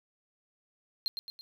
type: tone with echo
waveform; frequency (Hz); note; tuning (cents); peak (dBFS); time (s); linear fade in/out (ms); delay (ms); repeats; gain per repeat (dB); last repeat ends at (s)
triangle; 4186; C8; 0; -27; 1.06-1.08; 0; 110; 3; -6; 1.41
effects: none